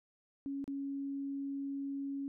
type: tone with dropouts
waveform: sine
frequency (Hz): 277.2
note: C#4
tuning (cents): 0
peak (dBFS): -36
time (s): 0.46-2.28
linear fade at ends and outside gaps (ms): 0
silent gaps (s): 0.642-0.678
effects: none